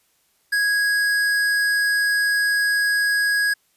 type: tone with tanh clipping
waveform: sine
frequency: 1656 Hz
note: G#6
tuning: 5 cents flat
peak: -19 dBFS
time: 0.52-3.54 s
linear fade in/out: 10 ms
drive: 17 dB
effects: white hiss -64 dBFS RMS until 3.76 s + resampled to 32000 Hz